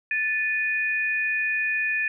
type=tone pair together; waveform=sine; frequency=1754 / 2468 Hz; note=A6 / D#7; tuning=-6 / -15 cents; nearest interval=tritone; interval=591 cents; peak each=-25 dBFS; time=0.11-2.08 s; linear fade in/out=2 ms; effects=none